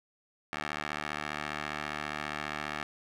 15% pulse tone with band-pass filter, 74.9 Hz, D2, 35 cents sharp, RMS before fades -37 dBFS, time 0.53-2.83 s, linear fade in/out 0 ms, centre 1800 Hz, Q 1.1, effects none

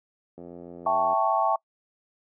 click train, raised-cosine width 2 ms, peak -27 dBFS, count 66, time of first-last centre 0.38-1.131 s, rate 86.6 Hz
sine chord, A dominant seventh, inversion second, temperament equal, 659.3 / 784 / 880 / 1108.7 Hz, E5 / G5 / A5 / C#6, 0 / 0 / 0 / 0 cents, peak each -26 dBFS, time 0.86-1.56 s, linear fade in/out 5 ms
effects noise-tail reverb RT60 0.1 s tail -25 dB re dry + high-pass 200 Hz 12 dB/octave

